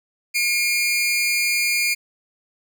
sawtooth tone pair together, 2169 / 2400 Hz, C#7 / D7, -38 / +37 cents, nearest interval major second, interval 175 cents, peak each -21 / -16 dBFS, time 0.34-1.95 s, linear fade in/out 20 ms, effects none

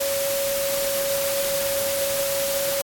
sine tone in noise, 556 Hz, C#5, 5 cents sharp, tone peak -23 dBFS, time 0-2.82 s, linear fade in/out 10 ms, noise white, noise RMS -27 dBFS, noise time 0-2.82 s, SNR +1 dB, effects AAC 64 kbps

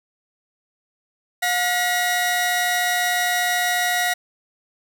sawtooth tone pair together, 718 / 1916.8 Hz, F5 / A#6, +48 / +48 cents, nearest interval octave + perfect fourth, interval 1700 cents, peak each -18 / -18 dBFS, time 1.42-4.14 s, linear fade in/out 10 ms, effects none

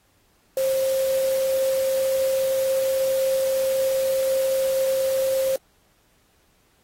sine tone in noise, 531 Hz, C5, 25 cents sharp, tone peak -19 dBFS, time 0.57-5.56 s, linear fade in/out 2 ms, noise white, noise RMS -35 dBFS, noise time 0.57-5.56 s, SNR +13 dB, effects pink hiss -63 dBFS RMS until 6.83 s + AAC 48 kbps

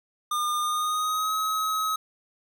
square tone with pitch glide, 1211 to 1276.4 Hz, D#6 to D#6, -47 to +44 cents, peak -25 dBFS, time 0.31-1.96 s, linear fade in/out 5 ms, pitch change +91 cents, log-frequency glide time 0.6-1.34 s, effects none

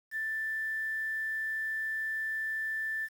sine tone with quantisation, 1767 Hz, A6, 7 cents sharp, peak -31 dBFS, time 0.11-3.09 s, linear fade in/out 50 ms, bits 9, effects none

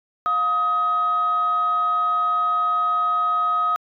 sine tone pair together, 708 / 1261.5 Hz, F5 / D#6, +23 / +23 cents, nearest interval minor seventh, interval 1000 cents, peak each -28 / -17 dBFS, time 0.26-3.76 s, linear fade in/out 0 ms, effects tanh soft clip ceiling -13 dBFS

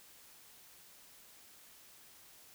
silence, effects white hiss -59 dBFS RMS until 2.54 s

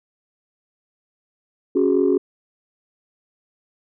sine chord, C# suspended fourth, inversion none, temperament equal, 277.2 / 370 / 415.3 Hz, C#4 / F#4 / G#4, 0 / 0 / 0 cents, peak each -19 / -17 / -19 dBFS, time 1.75-2.18 s, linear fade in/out 10 ms, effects tanh soft clip ceiling -8 dBFS

